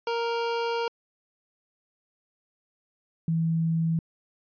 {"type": "tone pair in turn", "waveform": ["25% pulse", "sine"], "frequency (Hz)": [466.2, 163.64], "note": ["A#4", "E3"], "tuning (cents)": [0, -12], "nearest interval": "octave + tritone", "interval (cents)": 1812, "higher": "first", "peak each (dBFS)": -22, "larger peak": "neither", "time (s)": [[0.07, 0.88], [3.28, 3.99]], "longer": "first", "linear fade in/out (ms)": 2, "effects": ["resampled to 11025 Hz"]}